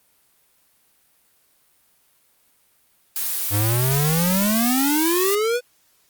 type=noise; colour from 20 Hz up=blue; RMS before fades=-24 dBFS; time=3.16-5.35 s; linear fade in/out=2 ms
type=exponential sweep; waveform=square; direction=up; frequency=98.4 to 501 Hz; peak=-19 dBFS; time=3.5-5.61 s; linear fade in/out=50 ms
effects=white hiss -61 dBFS RMS until 6.09 s + Opus 32 kbps